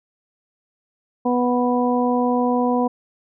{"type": "harmonic tone", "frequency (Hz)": 246.3, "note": "B3", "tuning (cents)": -5, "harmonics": [1, 2, 3, 4], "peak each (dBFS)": [-19, -22, -24, -25], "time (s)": [1.25, 2.88], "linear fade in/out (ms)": 10, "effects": []}